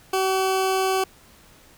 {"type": "tone", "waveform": "20% pulse", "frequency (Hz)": 380, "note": "F#4", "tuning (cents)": 46, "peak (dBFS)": -15, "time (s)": [0.13, 1.04], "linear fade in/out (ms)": 5, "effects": ["pink hiss -52 dBFS RMS until 1.77 s"]}